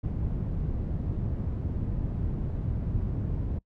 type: low-pass noise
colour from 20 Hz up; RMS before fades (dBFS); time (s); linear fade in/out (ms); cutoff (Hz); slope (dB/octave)
white; -30; 0.03-3.59; 10; 120; 12
effects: noise-tail reverb RT60 0.1 s tail -24 dB re dry